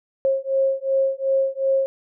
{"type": "beating tone pair", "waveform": "sine", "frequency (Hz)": [537, 539.7], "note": ["C5", "C#5"], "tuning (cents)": [45, -46], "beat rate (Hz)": 2.7, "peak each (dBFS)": -21, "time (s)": [0.25, 1.86], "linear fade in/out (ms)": 0, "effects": []}